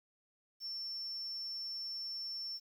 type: tone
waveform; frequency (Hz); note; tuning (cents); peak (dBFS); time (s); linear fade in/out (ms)
triangle; 5410; E8; +44; -36; 0.6-2.6; 50
effects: tanh soft clip ceiling -37 dBFS + 11-bit